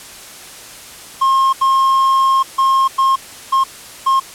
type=tone bursts at uneven times; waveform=triangle; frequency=1070 Hz; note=C6; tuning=38 cents sharp; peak=-8 dBFS; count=6; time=1.21-1.53 / 1.61-2.43 / 2.58-2.88 / 2.98-3.16 / 3.52-3.64 / 4.06-4.2 s; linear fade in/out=10 ms; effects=white hiss -35 dBFS RMS until 4.34 s + low-pass 11000 Hz 12 dB/octave